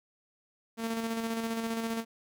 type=tone with tremolo; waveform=sawtooth; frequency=227.2 Hz; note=A#3; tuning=44 cents flat; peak=-26 dBFS; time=0.77-2.05 s; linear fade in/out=50 ms; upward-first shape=square; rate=15 Hz; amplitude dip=35%; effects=none